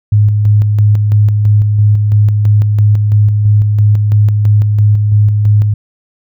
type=tone with tremolo; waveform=sine; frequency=104.7 Hz; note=G#2; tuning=15 cents sharp; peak=-4 dBFS; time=0.12-5.74 s; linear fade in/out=5 ms; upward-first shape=square; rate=3 Hz; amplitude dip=35%; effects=none